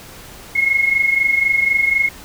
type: tone pair together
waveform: sine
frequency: 2144 / 2168 Hz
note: C7 / C#7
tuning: +42 / -39 cents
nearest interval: unison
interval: 19 cents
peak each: -19 / -14 dBFS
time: 0.55-2.09 s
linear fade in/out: 10 ms
effects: pink hiss -38 dBFS RMS until 2.24 s